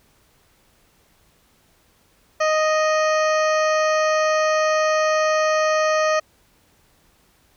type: harmonic tone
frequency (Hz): 622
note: D#5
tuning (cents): -1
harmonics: 1 / 2 / 3 / 4 / 5 / 7 / 8 / 9 / 10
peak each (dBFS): -18 / -22 / -26 / -31 / -38 / -36 / -44 / -37 / -36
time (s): 2.4-6.2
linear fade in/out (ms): 10
effects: pink hiss -59 dBFS RMS until 7.56 s